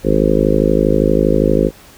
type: harmonic tone with a mistuned harmonic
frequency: 52.5 Hz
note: G#1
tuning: 19 cents sharp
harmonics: 1 / 3 / 4 / 5 / 6 / 7 / 8 / 9 / 10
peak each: -19 / -19 / -19 / -19 / -19 / -19 / -19 / -19 / -19 dBFS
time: 0.03-1.71 s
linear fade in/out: 50 ms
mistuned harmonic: 1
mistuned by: -71 cents
effects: pink hiss -42 dBFS RMS until 1.97 s